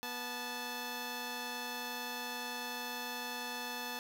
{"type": "tone pair together", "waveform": "10% pulse", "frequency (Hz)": [244.4, 871], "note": ["B3", "A5"], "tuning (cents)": [-18, -18], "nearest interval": "octave + minor seventh", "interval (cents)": 2200, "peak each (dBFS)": [-35, -32], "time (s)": [0.03, 3.99], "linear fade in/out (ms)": 0, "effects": []}